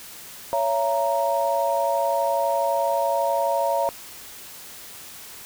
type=chord; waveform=sine; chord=A# diminished; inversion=first; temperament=just; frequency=559.4 / 671.3 / 932.3 Hz; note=C#5 / E5 / A#5; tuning=+16 / +31 / 0 cents; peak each=-24 dBFS; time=0.53-3.89 s; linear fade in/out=0 ms; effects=white hiss -41 dBFS RMS until 5.45 s